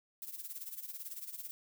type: noise with tremolo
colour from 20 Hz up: violet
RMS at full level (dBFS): -42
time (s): 0.22-1.51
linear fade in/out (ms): 0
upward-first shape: sine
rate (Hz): 18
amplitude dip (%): 75
effects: none